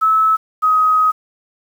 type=tone pair in turn; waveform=sine; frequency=1300 / 1261.5 Hz; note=E6 / D#6; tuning=-24 / +23 cents; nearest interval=minor second; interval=53 cents; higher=first; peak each=-10 dBFS; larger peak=neither; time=0.01-0.37 / 0.62-1.12 s; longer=second; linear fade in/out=20 ms; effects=7-bit